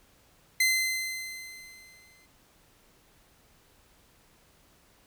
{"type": "tone with exponential decay", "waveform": "sawtooth", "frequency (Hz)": 2064, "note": "C7", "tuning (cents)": -24, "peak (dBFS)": -17, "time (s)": [0.6, 2.26], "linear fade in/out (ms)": 5, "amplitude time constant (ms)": 360, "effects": ["pink hiss -62 dBFS RMS until 5.06 s"]}